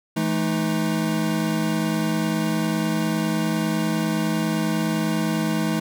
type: tone cluster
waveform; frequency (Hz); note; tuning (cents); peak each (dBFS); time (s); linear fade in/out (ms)
square; 165.4 / 215.3 / 313; E3 / A3 / D#4; +6 / -37 / +10; -26 / -25 / -27; 0.16-5.8; 10
effects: none